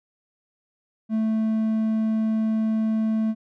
triangle tone, 220 Hz, A3, in tune, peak -18 dBFS, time 1.09-3.35 s, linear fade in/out 50 ms, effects none

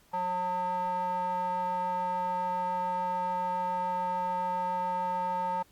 square tone with band-pass filter, 180.7 Hz, F#3, 41 cents flat, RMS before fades -31 dBFS, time 0.13-5.63 s, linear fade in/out 10 ms, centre 860 Hz, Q 6.3, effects pink hiss -63 dBFS RMS until 5.71 s + Opus 48 kbps

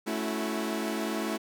sawtooth chord, F# minor seventh, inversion first, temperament equal with one note detuned, 217.5 / 277.2 / 329.6 / 370 Hz, A3 / C#4 / E4 / F#4, -20 / 0 / 0 / 0 cents, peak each -29 / -34 / -30 / -34 dBFS, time 0.06-1.38 s, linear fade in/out 20 ms, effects none

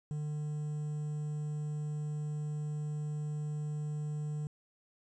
triangle tone with quantisation, 150 Hz, D3, 37 cents sharp, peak -32 dBFS, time 0.11-4.47 s, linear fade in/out 0 ms, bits 10, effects resampled to 22050 Hz

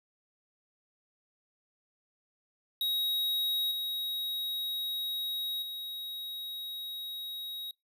square tone with level steps, 3800 Hz, A#7, 33 cents sharp, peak -29 / -33 / -38 dBFS, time 2.81-7.71 s, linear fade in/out 2 ms, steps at 3.71 / 5.62 s, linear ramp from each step 5 ms, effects noise-tail reverb RT60 0.2 s tail -26 dB re dry

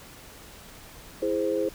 sine chord, E augmented, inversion none, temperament equal with one note detuned, 329.6 / 415.3 / 521.7 Hz, E4 / G#4 / B#4, 0 / 0 / -5 cents, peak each -29 / -28 / -27 dBFS, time 1.22-1.69 s, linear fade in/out 5 ms, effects pink hiss -47 dBFS RMS until 1.74 s

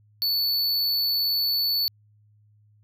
square tone, 4459 Hz, C#8, 9 cents sharp, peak -22 dBFS, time 0.22-1.88 s, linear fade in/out 0 ms, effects added 105 Hz sine -56 dBFS peak until 2.83 s

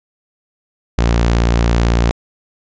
sawtooth tone, 58 Hz, A#1, 8 cents flat, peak -7 dBFS, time 0.98-2.11 s, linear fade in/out 0 ms, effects resampled to 16000 Hz

